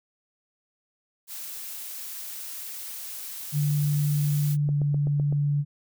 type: noise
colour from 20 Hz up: blue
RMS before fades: -37 dBFS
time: 1.27-4.57 s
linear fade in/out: 50 ms
type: tone with pitch glide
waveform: sine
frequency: 146.83 to 144.64 Hz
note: D3 to D3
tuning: 0 to -26 cents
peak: -21 dBFS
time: 3.52-5.65 s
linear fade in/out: 50 ms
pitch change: -26 cents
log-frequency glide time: 4.56-4.77 s
type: click train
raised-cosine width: 2 ms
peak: -23 dBFS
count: 6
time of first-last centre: 4.69-5.325 s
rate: 7.87 Hz
effects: none